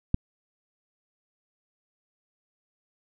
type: click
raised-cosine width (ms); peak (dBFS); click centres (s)
5; -9; 0.144
effects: none